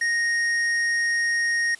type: tone with hard clipping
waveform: triangle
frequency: 1864.7 Hz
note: A#6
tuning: in tune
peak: -22 dBFS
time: 0.01-1.75 s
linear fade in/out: 5 ms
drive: 12 dB
effects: white hiss -49 dBFS RMS until 1.79 s + resampled to 24000 Hz